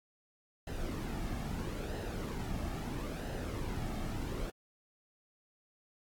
brown noise with flanger, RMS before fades -38 dBFS, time 0.67-4.5 s, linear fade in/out 2 ms, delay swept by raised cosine 0.87 to 2.07 ms, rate 0.76 Hz, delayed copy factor -0.5, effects AAC 64 kbps

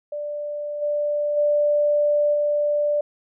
sine tone with level steps, 589 Hz, D5, 5 cents sharp, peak -26 / -20 / -16 / -18 dBFS, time 0.12-3.01 s, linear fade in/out 5 ms, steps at 0.81 / 1.36 / 2.33 s, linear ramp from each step 20 ms, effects none

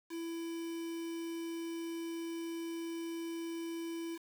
triangle tone with quantisation, 332.9 Hz, E4, 17 cents sharp, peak -36 dBFS, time 0.09-4.19 s, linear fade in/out 50 ms, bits 8, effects none

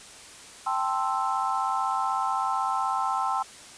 sine chord, A minor seventh, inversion third, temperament equal, 784 / 880 / 1046.5 / 1318.5 Hz, G5 / A5 / C6 / E6, 0 / 0 / 0 / 0 cents, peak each -29 / -31 / -29 / -30 dBFS, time 0.66-3.43 s, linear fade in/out 10 ms, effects white hiss -46 dBFS RMS until 3.77 s + resampled to 22050 Hz

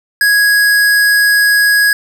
square tone, 1661.2 Hz, G#6, in tune, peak -8 dBFS, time 0.21-1.93 s, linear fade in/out 2 ms, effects none

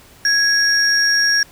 sine tone pair together, 1661.2 / 5588 Hz, G#6 / F8, 0 / 0 cents, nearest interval octave + major sixth, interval 2100 cents, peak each -14 dBFS, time 0.25-1.43 s, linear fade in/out 2 ms, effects tanh soft clip ceiling -7 dBFS + pink hiss -46 dBFS RMS until 1.51 s

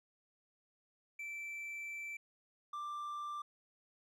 triangle tone pair in turn, 2331 / 1181.1 Hz, D7 / D6, -14 / +9 cents, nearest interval octave, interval 1177 cents, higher first, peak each -40 / -38 dBFS, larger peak second, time 1.19-2.17 / 2.73-3.42 s, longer first, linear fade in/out 5 ms, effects none

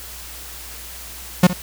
45% pulse tone with echo, 180.2 Hz, F#3, 45 cents flat, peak -7 dBFS, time 1.43-1.47 s, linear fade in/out 5 ms, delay 63 ms, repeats 1, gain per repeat -14 dB, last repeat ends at 1.533 s, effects added 60 Hz sine -40 dBFS peak until 1.62 s + white hiss -36 dBFS RMS until 1.62 s

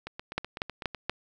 two click trains, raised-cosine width 0.3 ms, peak -21 / -12 dBFS, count 8 / 4, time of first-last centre 0.07-0.947 / 0.38-1.096 s, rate 7.98 / 4.19 Hz, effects none

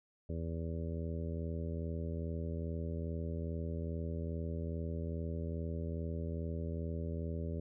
harmonic tone, 82.41 Hz, E2, in tune, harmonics 1 / 2 / 3 / 4 / 5 / 6 / 7, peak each -38 / -42 / -46 / -50 / -47 / -51 / -50 dBFS, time 0.29-7.6 s, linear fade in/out 5 ms, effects none

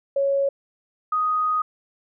sine tone pair in turn, 554 / 1247.1 Hz, C#5 / D#6, -1 / +4 cents, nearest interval octave + major second, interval 1405 cents, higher second, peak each -18 / -19 dBFS, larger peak first, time 0.16-0.49 / 1.12-1.62 s, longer second, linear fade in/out 5 ms, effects none

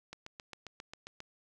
click train, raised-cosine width 0.2 ms, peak -27 dBFS, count 9, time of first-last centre 0.13-1.204 s, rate 7.45 Hz, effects none

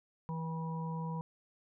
harmonic tone with a mistuned harmonic, 162.1 Hz, E3, 29 cents flat, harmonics 1 / 3 / 5 / 6, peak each -36 / -48 / -53 / -43 dBFS, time 0.29-1.21 s, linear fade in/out 0 ms, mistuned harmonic 1, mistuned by +15 cents, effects none

